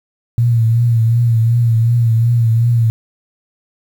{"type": "tone with vibrato", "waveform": "sine", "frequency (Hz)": 116.1, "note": "A#2", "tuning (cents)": -7, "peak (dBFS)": -9, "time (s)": [0.38, 2.9], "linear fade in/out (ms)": 0, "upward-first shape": "triangle", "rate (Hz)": 2.7, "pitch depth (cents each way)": 62, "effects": ["7-bit"]}